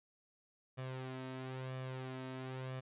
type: tone with flanger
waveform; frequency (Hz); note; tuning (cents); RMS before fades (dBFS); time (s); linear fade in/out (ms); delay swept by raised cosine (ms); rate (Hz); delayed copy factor
sawtooth; 130; C3; -11; -44; 0.77-2.81; 20; 1.7 to 3.2; 1; +0.55
effects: resampled to 8000 Hz